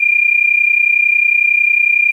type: tone pair together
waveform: sine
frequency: 2388 / 2419 Hz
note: D7 / D#7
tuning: +28 / -49 cents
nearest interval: unison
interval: 23 cents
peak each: -12 dBFS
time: 0-2.12 s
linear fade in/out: 10 ms
effects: 8-bit